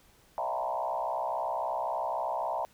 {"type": "tone with frequency modulation", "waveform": "sine", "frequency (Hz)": 789, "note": "G5", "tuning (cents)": 11, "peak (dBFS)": -29, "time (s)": [0.38, 2.65], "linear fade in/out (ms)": 0, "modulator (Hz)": 63.7, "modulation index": 3.1, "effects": ["pink hiss -62 dBFS RMS until 2.73 s"]}